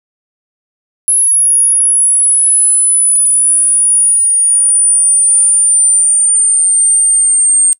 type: exponential sweep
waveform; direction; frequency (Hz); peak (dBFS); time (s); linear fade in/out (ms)
sine; down; 10570 to 8620; -6; 1.08-7.73; 0
effects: noise-tail reverb RT60 0.1 s tail -23 dB re dry